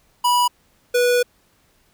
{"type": "tone pair in turn", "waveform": "square", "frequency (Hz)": [978, 489], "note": ["B5", "B4"], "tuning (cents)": [-17, -17], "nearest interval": "octave", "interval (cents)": 1200, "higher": "first", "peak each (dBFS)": -15, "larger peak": "neither", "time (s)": [[0.24, 0.48], [0.94, 1.23]], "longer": "second", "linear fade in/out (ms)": 10, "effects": ["pink hiss -60 dBFS RMS until 1.93 s"]}